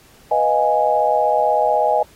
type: chord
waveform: sine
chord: F half-diminished seventh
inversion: second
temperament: equal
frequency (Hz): 493.9 / 622.3 / 698.5 / 830.6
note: Cb5 / Eb5 / F5 / Ab5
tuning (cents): 0 / 0 / 0 / 0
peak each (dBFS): -22 / -18 / -22 / -17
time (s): 0.31-2.03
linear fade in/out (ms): 5
effects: pink hiss -50 dBFS RMS until 2.15 s + AAC 48 kbps